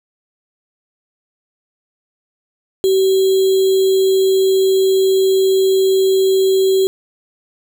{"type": "tone with sample-and-hold", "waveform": "sine", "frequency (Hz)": 382.3, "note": "G4", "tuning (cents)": -43, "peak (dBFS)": -10, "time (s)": [2.84, 6.87], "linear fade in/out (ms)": 0, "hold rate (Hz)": 3675, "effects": []}